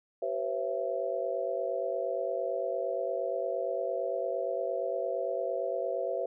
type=tone cluster; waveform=sine; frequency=382.4 / 491.3 / 540 / 668 Hz; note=G4 / B4 / C#5 / E5; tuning=-43 / -9 / -45 / +23 cents; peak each=-38 / -35 / -34 / -34 dBFS; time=0.22-6.26 s; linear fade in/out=5 ms; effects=none